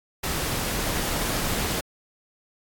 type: noise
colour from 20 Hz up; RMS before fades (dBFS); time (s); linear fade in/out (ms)
pink; -27; 0.23-1.81; 10
effects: AAC 64 kbps